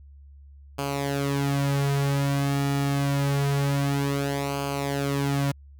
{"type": "tone with flanger", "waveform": "sawtooth", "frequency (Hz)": 140.2, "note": "C#3", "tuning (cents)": 20, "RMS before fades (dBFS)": -25, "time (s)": [0.78, 5.52], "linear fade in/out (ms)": 10, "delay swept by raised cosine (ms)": [0.53, 5.23], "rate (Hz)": 0.26, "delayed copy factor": -0.7, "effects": ["added 70 Hz sine -45 dBFS peak until 5.79 s"]}